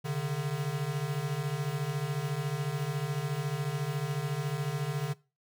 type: beating tone pair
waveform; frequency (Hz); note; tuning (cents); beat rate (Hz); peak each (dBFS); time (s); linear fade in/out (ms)
square; 135.7 / 149.7; C#3 / D3; -36 / +33; 14; -35 / -33; 0.04-5.14; 20
effects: noise-tail reverb RT60 0.3 s tail -20 dB re dry